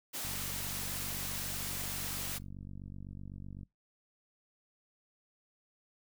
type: high-pass noise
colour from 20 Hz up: white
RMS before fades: -39 dBFS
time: 0.13-2.39 s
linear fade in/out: 20 ms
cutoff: 110 Hz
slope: 12 dB/octave
type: click train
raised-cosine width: 5 ms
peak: -34 dBFS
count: 163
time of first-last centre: 0.25-3.632 s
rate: 47.9 Hz
effects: noise-tail reverb RT60 0.2 s tail -24 dB re dry